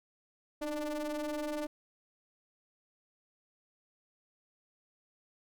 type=ring-modulated tone; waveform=square; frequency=146.83 Hz; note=D3; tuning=in tune; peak=-32 dBFS; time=0.61-1.67 s; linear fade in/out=10 ms; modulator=451 Hz; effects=none